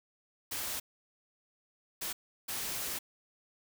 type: noise bursts at uneven times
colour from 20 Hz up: white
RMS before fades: -37 dBFS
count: 3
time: 0.51-0.8 / 2.01-2.13 / 2.48-2.99 s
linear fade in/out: 10 ms
effects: none